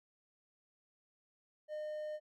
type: tone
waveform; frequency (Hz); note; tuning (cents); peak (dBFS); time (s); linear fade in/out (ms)
triangle; 609; D#5; -37; -37; 1.68-2.2; 50
effects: none